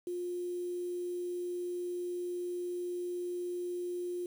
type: tone with quantisation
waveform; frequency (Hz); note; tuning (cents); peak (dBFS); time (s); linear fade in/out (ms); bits
sine; 354.3; F4; +25; -34; 0.07-4.26; 2; 9
effects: none